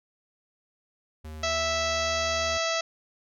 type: tone with pitch glide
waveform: square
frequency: 77.78 to 78.55 Hz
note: D#2 to D#2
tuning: 0 to +17 cents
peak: -38 dBFS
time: 1.24-2.58 s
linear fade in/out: 10 ms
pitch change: +17 cents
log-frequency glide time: 2.03-2.09 s
type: harmonic tone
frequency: 658 Hz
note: E5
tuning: 3 cents flat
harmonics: 1 / 2 / 3 / 4 / 5 / 6 / 7 / 8 / 9 / 10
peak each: -29 / -32 / -34 / -35 / -36 / -37 / -37 / -38 / -39 / -39 dBFS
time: 1.43-2.81 s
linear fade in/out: 5 ms
effects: none